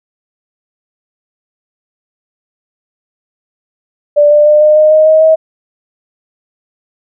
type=tone with pitch steps; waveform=sine; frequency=587.3 / 594.1 / 601 / 608 / 615.1 / 622.2 / 629.5 / 636.8 Hz; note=D5 / D5 / D5 / D#5 / D#5 / D#5 / D#5 / D#5; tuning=0 / +20 / +40 / -40 / -20 / 0 / +20 / +40 cents; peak=-3 dBFS; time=4.16-5.36 s; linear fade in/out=20 ms; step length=150 ms; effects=none